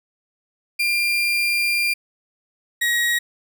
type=tone pair in turn; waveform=35% pulse; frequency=2392 / 1898.5 Hz; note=D7 / A#6; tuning=+31 / +31 cents; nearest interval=major third; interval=400 cents; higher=first; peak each=-16 dBFS; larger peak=neither; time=0.79-1.94 / 2.81-3.19 s; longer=first; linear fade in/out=10 ms; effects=none